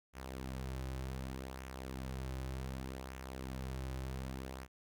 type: tone with flanger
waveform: sawtooth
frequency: 65.41 Hz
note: C2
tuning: in tune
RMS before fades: -43 dBFS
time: 0.13-4.68 s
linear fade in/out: 50 ms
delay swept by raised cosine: 0.22 to 4.42 ms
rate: 0.66 Hz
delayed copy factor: -0.5
effects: none

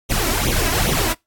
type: noise with flanger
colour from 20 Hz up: pink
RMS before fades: -19 dBFS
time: 0.09-1.14 s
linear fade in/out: 20 ms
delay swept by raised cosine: 0.3 to 3.1 ms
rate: 2.5 Hz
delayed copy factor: +0.85
effects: noise-tail reverb RT60 0.2 s tail -24 dB re dry + AAC 64 kbps

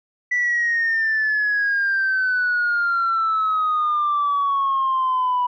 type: exponential sweep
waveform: sine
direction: down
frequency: 1975.5 to 980 Hz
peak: -16 dBFS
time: 0.31-5.47 s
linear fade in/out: 10 ms
effects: tanh soft clip ceiling -14 dBFS

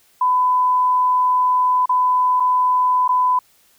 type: tone with dropouts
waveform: sine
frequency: 1003 Hz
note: B5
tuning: 26 cents sharp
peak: -13 dBFS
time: 0.21-3.39 s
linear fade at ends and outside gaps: 5 ms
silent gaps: 1.858-1.893 / 2.4-2.403 / 3.079-3.09 s
effects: white hiss -56 dBFS RMS until 3.78 s

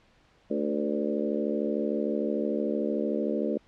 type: harmonic tone with a mistuned harmonic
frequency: 73.3 Hz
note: D2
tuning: 3 cents flat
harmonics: 3 / 4 / 5 / 6 / 7 / 8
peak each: -31 / -32 / -33 / -34 / -34 / -35 dBFS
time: 0.5-3.58 s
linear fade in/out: 10 ms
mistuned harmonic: 6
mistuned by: +28 cents
effects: pink hiss -62 dBFS RMS until 3.67 s + low-pass 4000 Hz 12 dB/octave

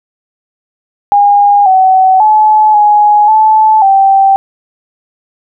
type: tone with pitch steps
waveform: sine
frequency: 814 / 755 / 858 / 835 / 869 / 780 Hz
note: G#5 / F#5 / A5 / G#5 / A5 / G5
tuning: -35 / +35 / -44 / +9 / -22 / -9 cents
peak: -3 dBFS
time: 1.12-4.36 s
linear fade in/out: 0 ms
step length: 540 ms
effects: none

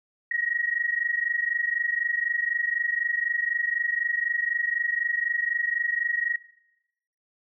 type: tone pair together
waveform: sine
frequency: 1880 / 1904 Hz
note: A#6 / A#6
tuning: +14 / +36 cents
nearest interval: unison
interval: 22 cents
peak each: -27 dBFS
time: 0.31-6.36 s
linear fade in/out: 5 ms
effects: noise-tail reverb RT60 0.9 s tail -22 dB re dry

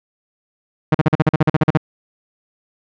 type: tone bursts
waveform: sawtooth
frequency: 155.56 Hz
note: D#3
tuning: in tune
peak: -5 dBFS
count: 13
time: 0.92-1.774 s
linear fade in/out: 5 ms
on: 26 ms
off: 43 ms
effects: low-pass 2000 Hz 12 dB/octave

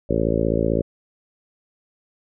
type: harmonic tone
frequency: 55.7 Hz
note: A1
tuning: 22 cents sharp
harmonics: 1 / 2 / 3 / 4 / 5 / 6 / 7 / 8 / 9 / 10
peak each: -27 / -27 / -27 / -27 / -27 / -27 / -27 / -27 / -27 / -27 dBFS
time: 0.09-0.82 s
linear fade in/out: 10 ms
effects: none

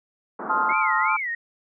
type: band-pass noise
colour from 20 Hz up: white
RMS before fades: -33 dBFS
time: 0.39-0.73 s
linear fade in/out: 5 ms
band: 190 to 1400 Hz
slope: 48 dB/octave
type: chord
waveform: sine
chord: F dominant seventh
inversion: first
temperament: just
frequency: 873.1 / 1047.7 / 1257.2 / 1396.9 Hz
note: A5 / C6 / Eb6 / F6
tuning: -14 / +2 / +18 / 0 cents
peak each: -25 dBFS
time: 0.49-1.17 s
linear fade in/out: 10 ms
type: tone with vibrato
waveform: sine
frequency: 2093 Hz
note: C7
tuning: in tune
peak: -25 dBFS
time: 0.69-1.35 s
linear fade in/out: 5 ms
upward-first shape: sine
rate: 2.8 Hz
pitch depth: 210 cents each way
effects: none

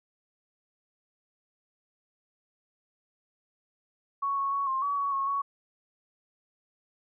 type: tone with pitch steps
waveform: sine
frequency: 1112 / 1104 / 1115 / 1060 / 1135 / 1122 / 1094 / 1117 Hz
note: C#6 / C#6 / C#6 / C6 / C#6 / C#6 / C#6 / C#6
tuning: +5 / -7 / +10 / +22 / +41 / +21 / -23 / +13 cents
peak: -26 dBFS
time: 4.22-5.42 s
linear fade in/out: 10 ms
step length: 150 ms
effects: none

